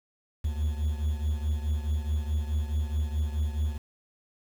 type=beating tone pair; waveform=triangle; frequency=73.9 / 78.6 Hz; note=D2 / D#2; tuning=+11 / +18 cents; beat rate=4.7 Hz; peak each=-25 / -30 dBFS; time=0.44-3.78 s; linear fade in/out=10 ms; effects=8-bit

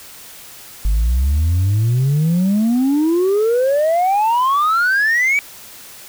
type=exponential sweep; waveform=sine; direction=up; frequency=48.5 to 2310 Hz; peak=-10 dBFS; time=0.85-5.39 s; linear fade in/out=0 ms; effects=tanh soft clip ceiling -11 dBFS + white hiss -38 dBFS RMS until 6.08 s

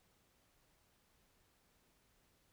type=silence; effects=pink hiss -74 dBFS RMS until 2.52 s

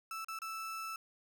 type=tone with dropouts; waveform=35% pulse; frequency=1318.5 Hz; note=E6; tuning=in tune; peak=-38 dBFS; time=0.11-0.96 s; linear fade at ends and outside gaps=2 ms; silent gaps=0.246-0.284 / 0.389-0.418 s; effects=none

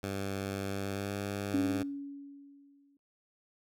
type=tone with pitch glide; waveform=10% pulse; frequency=98 to 100 Hz; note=G2 to G2; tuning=0 to +35 cents; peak=-26 dBFS; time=0.03-1.83 s; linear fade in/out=5 ms; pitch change=+35 cents; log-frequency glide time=0.7-1.11 s
type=tone with exponential decay; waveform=sine; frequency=281.2 Hz; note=C#4; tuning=25 cents sharp; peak=-25 dBFS; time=1.54-2.97 s; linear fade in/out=2 ms; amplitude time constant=310 ms
effects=noise-tail reverb RT60 0.5 s tail -24 dB re dry

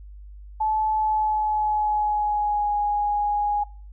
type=tone with pitch glide; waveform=sine; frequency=865 to 827.8 Hz; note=A5 to G#5; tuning=-30 to -6 cents; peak=-20 dBFS; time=0.6-3.64 s; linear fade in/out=10 ms; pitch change=-76 cents; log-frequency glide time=0.92-2.77 s; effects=noise-tail reverb RT60 0.4 s tail -20 dB re dry + added 50 Hz sine -39 dBFS peak until 3.92 s

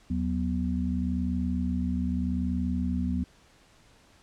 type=tone cluster; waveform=sine; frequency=78 / 185.4 / 246.2 Hz; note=D#2 / F#3 / B3; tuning=+5 / +4 / -5 cents; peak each=-30 dBFS; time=0.1-3.24 s; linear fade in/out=5 ms; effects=pink hiss -59 dBFS RMS until 4.22 s + low-pass 8000 Hz 12 dB/octave

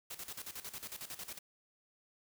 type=noise with tremolo; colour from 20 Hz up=white; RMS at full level=-44 dBFS; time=0.1-1.39 s; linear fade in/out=10 ms; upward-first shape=square; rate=11 Hz; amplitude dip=75%; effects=none

